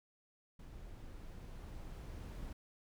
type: noise with level ramp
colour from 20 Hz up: brown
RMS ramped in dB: -52 to -45 dBFS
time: 0.59-2.53 s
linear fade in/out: 5 ms
effects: none